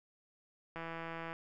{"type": "click train", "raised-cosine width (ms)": 0.5, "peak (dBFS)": -28, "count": 95, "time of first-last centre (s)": [0.76, 1.33], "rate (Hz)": 165, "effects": []}